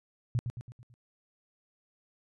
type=tone with echo; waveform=sine; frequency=120 Hz; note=B2; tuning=49 cents flat; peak=-25 dBFS; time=0.35-0.39 s; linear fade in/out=0 ms; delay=110 ms; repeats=5; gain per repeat=-6 dB; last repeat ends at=0.94 s; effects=resampled to 24000 Hz